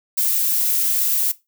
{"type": "noise", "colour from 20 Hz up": "violet", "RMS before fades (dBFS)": -19, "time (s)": [0.17, 1.32], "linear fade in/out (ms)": 10, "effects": ["noise-tail reverb RT60 0.2 s tail -17 dB re dry"]}